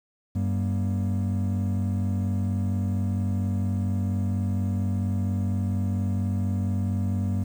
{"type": "tone cluster", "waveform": "triangle", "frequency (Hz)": [96, 192.8, 237.1], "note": ["G2", "G3", "A#3"], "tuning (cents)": [-36, -28, 30], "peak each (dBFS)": [-22, -28, -29], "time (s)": [0.35, 7.44], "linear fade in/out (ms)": 10, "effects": ["tanh soft clip ceiling -14 dBFS", "9-bit"]}